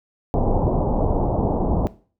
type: low-pass noise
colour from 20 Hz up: pink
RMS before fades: -20 dBFS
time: 0.34-1.87 s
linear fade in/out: 0 ms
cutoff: 910 Hz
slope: 48 dB/octave
effects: noise-tail reverb RT60 0.4 s tail -18 dB re dry